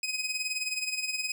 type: tone with tremolo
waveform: 20% pulse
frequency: 2517 Hz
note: D#7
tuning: 19 cents sharp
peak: -23 dBFS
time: 0.03-1.32 s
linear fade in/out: 2 ms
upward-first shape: sine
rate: 19 Hz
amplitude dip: 65%
effects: none